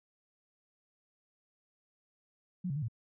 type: tone with pitch steps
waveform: sine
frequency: 181.2 / 138.6 / 152.2 / 114.4 Hz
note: F#3 / C#3 / D#3 / A#2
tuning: -36 / 0 / -38 / -32 cents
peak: -32 dBFS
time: 2.64-2.884 s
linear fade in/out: 10 ms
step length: 61 ms
effects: none